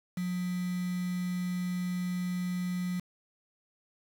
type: tone with quantisation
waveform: sine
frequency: 180 Hz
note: F#3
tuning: 47 cents flat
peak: -30 dBFS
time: 0.17-3 s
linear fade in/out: 5 ms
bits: 7
effects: none